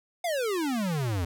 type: exponential sweep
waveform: square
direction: down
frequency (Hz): 727 to 81.8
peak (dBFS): -27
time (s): 0.24-1.25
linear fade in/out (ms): 5
effects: none